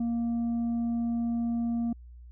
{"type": "tone with tanh clipping", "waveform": "triangle", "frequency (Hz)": 233.8, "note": "A#3", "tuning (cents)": 5, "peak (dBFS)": -27, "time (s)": [0, 1.93], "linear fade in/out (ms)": 5, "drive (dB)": 8, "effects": ["added 60 Hz sine -45 dBFS peak until 2.31 s"]}